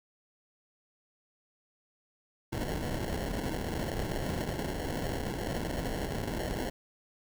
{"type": "noise with sample-and-hold", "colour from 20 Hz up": "pink", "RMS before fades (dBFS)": -34, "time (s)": [2.52, 6.7], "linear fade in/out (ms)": 10, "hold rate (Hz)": 1225, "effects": []}